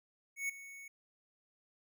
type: tone with ADSR envelope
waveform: square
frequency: 2217 Hz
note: C#7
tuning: in tune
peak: -33 dBFS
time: 0.36-0.88 s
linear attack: 130 ms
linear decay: 9 ms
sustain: -16 dB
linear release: 4 ms
effects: none